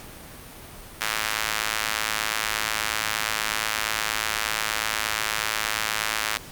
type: tone with high-pass filter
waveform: square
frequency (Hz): 54.2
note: A1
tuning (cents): -25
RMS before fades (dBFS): -27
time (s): 1.01-6.37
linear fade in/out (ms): 0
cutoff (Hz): 1500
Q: 0.93
effects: pink hiss -42 dBFS RMS until 6.51 s + Opus 48 kbps